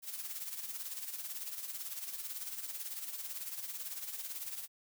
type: noise with tremolo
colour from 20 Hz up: blue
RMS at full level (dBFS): -40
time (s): 0.02-4.68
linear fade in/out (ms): 50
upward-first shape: sine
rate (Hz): 18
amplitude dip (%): 60
effects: none